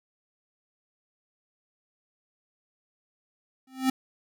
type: tone with exponential growth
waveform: square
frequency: 261.6 Hz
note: C4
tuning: in tune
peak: -19 dBFS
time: 3.67-3.9 s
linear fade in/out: 5 ms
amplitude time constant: 48 ms
effects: none